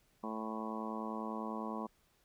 harmonic tone, 110 Hz, A2, in tune, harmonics 2 / 3 / 4 / 5 / 6 / 7 / 8 / 9 / 10, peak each -41 / -47 / -48 / -49 / -50 / -49 / -51 / -45 / -47 dBFS, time 0.23-1.87 s, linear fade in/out 10 ms, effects pink hiss -72 dBFS RMS until 2.24 s

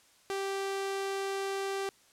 sawtooth tone, 391.2 Hz, G4, 4 cents flat, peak -28 dBFS, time 0.3-1.89 s, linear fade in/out 0 ms, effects white hiss -63 dBFS RMS until 2.12 s + low-pass 10000 Hz 12 dB/octave

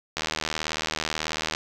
click train, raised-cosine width 0.2 ms, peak -9 dBFS, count 109, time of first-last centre 0.17-1.549 s, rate 78.3 Hz, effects 8-bit

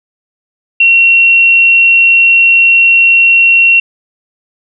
sine tone, 2731 Hz, F7, 39 cents flat, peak -3 dBFS, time 0.8-3.8 s, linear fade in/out 5 ms, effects none

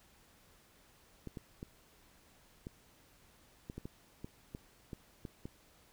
clicks, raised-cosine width 3 ms, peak -30 dBFS, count 12, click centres 1.273 / 1.372 / 1.629 / 2.669 / 3.699 / 3.78 / 3.855 / 4.245 / 4.549 / 4.932 / 5.252 / 5.455 s, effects pink hiss -65 dBFS RMS until 5.92 s

